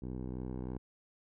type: tone with low-pass filter sweep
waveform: 10% pulse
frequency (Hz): 63.1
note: B1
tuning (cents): +38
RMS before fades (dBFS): -40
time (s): 0.02-0.78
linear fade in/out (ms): 5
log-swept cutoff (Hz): 380 to 680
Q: 0.78
effects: none

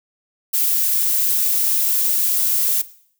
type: noise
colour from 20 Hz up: violet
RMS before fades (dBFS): -18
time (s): 0.53-2.82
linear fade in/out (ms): 10
effects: noise-tail reverb RT60 0.6 s tail -17 dB re dry

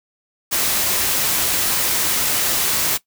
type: noise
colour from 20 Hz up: white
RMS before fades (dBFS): -19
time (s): 0.51-2.98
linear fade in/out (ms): 20
effects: noise-tail reverb RT60 0.1 s tail -18 dB re dry

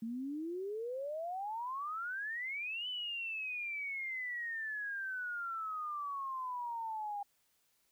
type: exponential two-way sweep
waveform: sine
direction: up then down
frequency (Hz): 220 to 3026 to 803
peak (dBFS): -37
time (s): 0.02-7.23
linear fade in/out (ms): 5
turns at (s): 2.88
effects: white hiss -75 dBFS RMS until 7.91 s

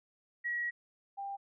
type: tone pair in turn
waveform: sine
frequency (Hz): 1913 / 794.2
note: A#6 / G5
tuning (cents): +44 / +22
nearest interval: octave + minor third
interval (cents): 1522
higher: first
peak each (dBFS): -32 / -37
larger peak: first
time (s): 0.44-0.71 / 1.17-1.37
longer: first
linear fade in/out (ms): 20
effects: none

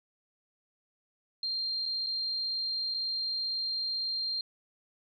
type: tone with dropouts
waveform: sine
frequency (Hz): 4186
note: C8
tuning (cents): 0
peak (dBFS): -30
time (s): 1.43-4.41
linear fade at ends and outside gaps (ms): 2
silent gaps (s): 1.856-1.86 / 2.064-2.068 / 2.941-2.945
effects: none

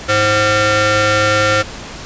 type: ring-modulated tone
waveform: sawtooth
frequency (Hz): 425.3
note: G#4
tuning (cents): +41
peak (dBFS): -4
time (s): 0.08-1.63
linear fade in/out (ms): 20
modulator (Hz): 954
effects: pink hiss -30 dBFS RMS until 2.05 s + resampled to 16000 Hz

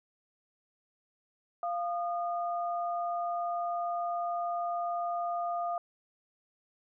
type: tone pair together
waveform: sine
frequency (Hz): 695.2 / 1222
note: F5 / D#6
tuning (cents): -8 / -32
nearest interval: minor seventh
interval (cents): 976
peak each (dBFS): -31 / -37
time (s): 1.63-5.78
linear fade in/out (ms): 2
effects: none

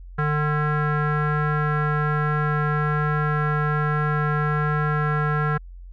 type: tone with low-pass filter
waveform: square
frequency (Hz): 149.9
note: D3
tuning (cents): +36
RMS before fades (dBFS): -22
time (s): 0.18-5.58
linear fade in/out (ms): 10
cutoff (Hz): 1500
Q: 7.9
effects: added 44 Hz sine -37 dBFS peak until 5.92 s

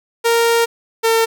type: tone pair in turn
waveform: sawtooth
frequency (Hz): 464.4 / 453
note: A#4 / A#4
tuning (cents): -7 / -50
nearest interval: unison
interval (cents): 43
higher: first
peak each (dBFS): -8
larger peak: neither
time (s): 0.24-0.66 / 1.03-1.26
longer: first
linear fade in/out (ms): 20
effects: none

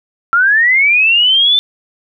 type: linear sweep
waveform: sine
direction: up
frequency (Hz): 1348 to 3563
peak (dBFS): -7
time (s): 0.33-1.59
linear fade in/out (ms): 0
effects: none

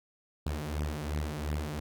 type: beating tone pair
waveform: sawtooth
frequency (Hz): 73.42 / 76.22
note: D2 / D#2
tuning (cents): 0 / -35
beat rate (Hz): 2.8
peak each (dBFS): -31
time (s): 0.46-1.8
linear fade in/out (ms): 5
effects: none

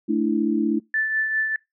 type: chord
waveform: sine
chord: A suspended fourth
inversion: none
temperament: equal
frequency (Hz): 220 / 293.7 / 329.6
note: A3 / D4 / E4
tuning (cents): 0 / 0 / 0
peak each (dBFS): -23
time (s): 0.08-0.8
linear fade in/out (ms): 20
type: tone with tremolo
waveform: sine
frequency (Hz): 1757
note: A6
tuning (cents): -3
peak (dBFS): -18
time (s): 0.94-1.56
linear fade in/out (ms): 2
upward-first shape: triangle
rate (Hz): 5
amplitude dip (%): 50
effects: noise-tail reverb RT60 0.2 s tail -24 dB re dry

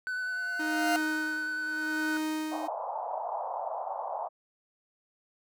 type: tone with vibrato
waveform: triangle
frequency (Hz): 1500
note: F#6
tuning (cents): +23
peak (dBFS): -29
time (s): 0.07-2.17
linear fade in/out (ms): 0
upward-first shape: square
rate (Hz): 10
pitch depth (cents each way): 11
type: tone with exponential growth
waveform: 40% pulse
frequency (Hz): 698.5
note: F5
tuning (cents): 0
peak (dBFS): -24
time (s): 0.13-0.96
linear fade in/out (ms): 0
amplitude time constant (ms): 180
type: tone with tremolo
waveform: 45% pulse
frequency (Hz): 311.1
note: D#4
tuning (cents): 0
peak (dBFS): -29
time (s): 0.59-2.68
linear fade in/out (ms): 10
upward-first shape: sine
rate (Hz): 0.77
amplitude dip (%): 85
type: band-pass noise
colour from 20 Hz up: pink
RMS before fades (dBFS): -35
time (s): 2.51-4.29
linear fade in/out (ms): 20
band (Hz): 620 to 960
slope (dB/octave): 48
effects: none

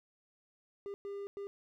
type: tone bursts at uneven times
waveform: triangle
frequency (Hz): 400.8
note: G4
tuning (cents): +38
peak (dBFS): -37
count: 3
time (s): 0.86-0.94 / 1.05-1.27 / 1.37-1.47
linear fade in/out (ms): 0
effects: none

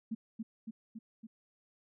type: tone with echo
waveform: sine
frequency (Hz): 223.1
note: A3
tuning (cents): +24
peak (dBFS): -33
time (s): 0.11-0.15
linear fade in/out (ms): 10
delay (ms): 280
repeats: 4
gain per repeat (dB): -3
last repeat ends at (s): 1.27
effects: none

